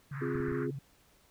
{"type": "band-pass noise", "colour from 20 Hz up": "white", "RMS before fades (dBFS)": -45, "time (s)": [0.11, 0.68], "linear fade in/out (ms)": 50, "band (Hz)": [1100, 1800], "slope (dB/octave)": 48}
{"type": "tone with vibrato", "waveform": "sine", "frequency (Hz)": 138.59, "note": "C#3", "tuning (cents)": 0, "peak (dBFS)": -37, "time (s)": [0.11, 0.79], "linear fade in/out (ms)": 5, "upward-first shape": "sine", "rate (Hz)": 18, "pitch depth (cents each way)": 86}
{"type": "chord", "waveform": "sine", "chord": "F minor", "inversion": "second", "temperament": "equal", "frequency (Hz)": [261.6, 349.2, 415.3], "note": ["C4", "F4", "Ab4"], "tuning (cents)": [0, 0, 0], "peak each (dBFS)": -36, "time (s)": [0.21, 0.71], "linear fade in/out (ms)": 10}
{"type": "clicks", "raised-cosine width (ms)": 5, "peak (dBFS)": -30, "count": 4, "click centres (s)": [0.355, 0.402, 0.484, 0.519]}
{"effects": ["pink hiss -65 dBFS RMS until 1.3 s"]}